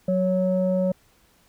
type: tone pair together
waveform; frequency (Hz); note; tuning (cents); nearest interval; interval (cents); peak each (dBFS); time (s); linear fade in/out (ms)
sine; 185.3 / 555.3; F#3 / C#5; +3 / +3; octave + perfect fifth; 1900; -21; 0.08-0.92; 5
effects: tanh soft clip ceiling -13 dBFS + pink hiss -60 dBFS RMS until 1.48 s